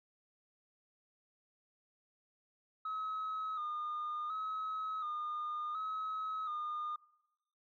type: tone with vibrato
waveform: sine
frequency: 1249 Hz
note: D#6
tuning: 6 cents sharp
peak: -35 dBFS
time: 2.85-6.96 s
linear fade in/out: 5 ms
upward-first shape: square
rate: 0.69 Hz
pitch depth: 44 cents each way
effects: noise-tail reverb RT60 0.9 s tail -21 dB re dry + tanh soft clip ceiling -34 dBFS